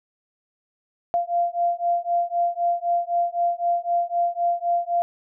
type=beating tone pair; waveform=sine; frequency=691 / 694.9 Hz; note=F5 / F5; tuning=-19 / -9 cents; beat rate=3.9 Hz; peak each=-23 dBFS; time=1.14-5.02 s; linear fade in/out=0 ms; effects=none